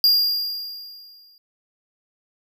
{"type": "tone with exponential decay", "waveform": "square", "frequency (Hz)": 4813, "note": "D8", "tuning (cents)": 42, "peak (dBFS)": -12, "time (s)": [0.04, 1.38], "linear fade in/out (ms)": 1, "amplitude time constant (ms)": 290, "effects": []}